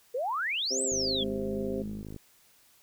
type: exponential two-way sweep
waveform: sine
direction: up then down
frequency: 460 to 8290 to 3196 Hz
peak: -28 dBFS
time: 0.14-1.24 s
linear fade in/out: 10 ms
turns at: 0.82 s
type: harmonic tone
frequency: 131.5 Hz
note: C3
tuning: 9 cents sharp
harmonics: 2 / 3 / 4 / 5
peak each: -38 / -34 / -36 / -47 dBFS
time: 0.7-1.83 s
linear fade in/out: 20 ms
type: click train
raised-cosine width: 3 ms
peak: -29 dBFS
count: 66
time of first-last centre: 0.92-2.163 s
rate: 52.3 Hz
type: tone with tremolo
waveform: sine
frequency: 208.6 Hz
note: G#3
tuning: 8 cents sharp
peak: -35 dBFS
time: 1.2-2.03 s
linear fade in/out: 20 ms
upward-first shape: sine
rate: 3.4 Hz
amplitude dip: 25%
effects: white hiss -62 dBFS RMS until 2.82 s

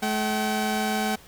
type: tone pair together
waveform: sawtooth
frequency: 214.5 / 764.4 Hz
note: A3 / G5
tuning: -44 / -44 cents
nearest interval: octave + minor seventh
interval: 2200 cents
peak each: -22 / -23 dBFS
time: 0.02-1.16 s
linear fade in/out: 10 ms
effects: pink hiss -50 dBFS RMS until 1.27 s

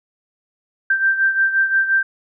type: beating tone pair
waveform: sine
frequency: 1568 / 1573.7 Hz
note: G6 / G6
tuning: 0 / +6 cents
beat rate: 5.7 Hz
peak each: -15 / -21 dBFS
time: 0.9-2.03 s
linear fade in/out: 5 ms
effects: none

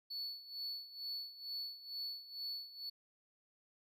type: tone with tremolo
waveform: triangle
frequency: 4435 Hz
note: C#8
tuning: in tune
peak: -38 dBFS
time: 0.1-2.9 s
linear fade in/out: 10 ms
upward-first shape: sine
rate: 2.2 Hz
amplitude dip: 80%
effects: none

